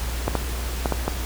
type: clicks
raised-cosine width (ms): 1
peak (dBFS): -7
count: 5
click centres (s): 0.28 / 0.353 / 0.858 / 0.923 / 1.08
effects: added 60 Hz sine -26 dBFS peak until 1.25 s + pink hiss -33 dBFS RMS until 1.25 s